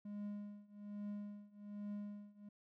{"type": "tone with tremolo", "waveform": "triangle", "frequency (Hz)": 205.8, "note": "G#3", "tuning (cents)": -16, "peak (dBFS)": -39, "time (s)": [0.05, 2.49], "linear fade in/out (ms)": 5, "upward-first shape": "triangle", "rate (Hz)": 1.2, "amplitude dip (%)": 95, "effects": []}